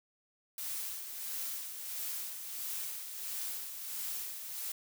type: noise with tremolo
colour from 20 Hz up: blue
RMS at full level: -38 dBFS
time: 0.58-4.72 s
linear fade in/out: 2 ms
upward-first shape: sine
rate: 1.5 Hz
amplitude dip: 50%
effects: none